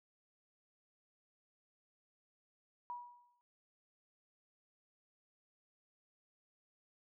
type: tone with exponential decay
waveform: sine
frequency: 968 Hz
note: B5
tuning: 35 cents flat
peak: -39 dBFS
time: 2.9-3.41 s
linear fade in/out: 0 ms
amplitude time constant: 110 ms
effects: none